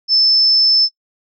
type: tone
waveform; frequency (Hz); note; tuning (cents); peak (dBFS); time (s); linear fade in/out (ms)
sine; 5270; E8; -1; -9; 0.08-0.89; 50
effects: noise-tail reverb RT60 0.1 s tail -21 dB re dry